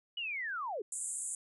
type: linear sweep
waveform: sine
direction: down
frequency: 2967 to 363.7 Hz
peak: -35 dBFS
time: 0.17-0.82 s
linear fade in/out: 5 ms
type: band-pass noise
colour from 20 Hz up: pink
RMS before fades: -39 dBFS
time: 0.92-1.35 s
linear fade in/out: 2 ms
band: 7200 to 10000 Hz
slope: 96 dB/octave
effects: none